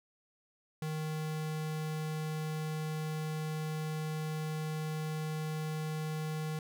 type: tone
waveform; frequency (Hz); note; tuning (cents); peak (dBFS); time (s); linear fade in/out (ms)
square; 155.6; D#3; 0; -35; 0.82-6.59; 2
effects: none